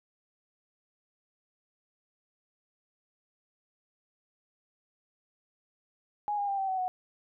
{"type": "tone with pitch steps", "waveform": "sine", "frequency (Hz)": [830.6, 811.2, 792.2, 773.6, 755.5, 737.8], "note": ["G#5", "G#5", "G5", "G5", "F#5", "F#5"], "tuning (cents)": [0, -41, 18, -23, 36, -5], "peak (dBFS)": -28, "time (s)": [6.28, 6.88], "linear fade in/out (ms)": 0, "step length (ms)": 100, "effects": []}